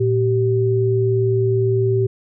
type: tone pair together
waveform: sine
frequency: 114.91 / 386.5 Hz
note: A#2 / G4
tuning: -24 / -24 cents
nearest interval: octave + major sixth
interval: 2100 cents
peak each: -17 dBFS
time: 0-2.07 s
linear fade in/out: 10 ms
effects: none